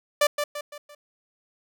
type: tone with echo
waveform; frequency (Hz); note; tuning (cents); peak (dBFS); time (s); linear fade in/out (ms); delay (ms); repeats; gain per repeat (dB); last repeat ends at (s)
sawtooth; 587.3; D5; 0; -13; 0.21-0.27; 5; 170; 4; -7; 0.95
effects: none